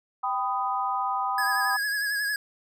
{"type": "chord", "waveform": "sine", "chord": "G augmented", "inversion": "none", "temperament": "equal with one note detuned", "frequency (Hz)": [784, 998.1, 1244.5], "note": ["G5", "B5", "D#6"], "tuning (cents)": [0, 18, 0], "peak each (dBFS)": -29, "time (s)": [0.23, 1.77], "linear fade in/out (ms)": 10}
{"type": "tone with vibrato", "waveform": "square", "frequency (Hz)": 1668, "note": "G#6", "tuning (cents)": 7, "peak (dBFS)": -26, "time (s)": [1.38, 2.36], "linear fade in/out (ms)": 2, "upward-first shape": "triangle", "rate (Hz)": 11, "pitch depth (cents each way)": 52}
{"effects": []}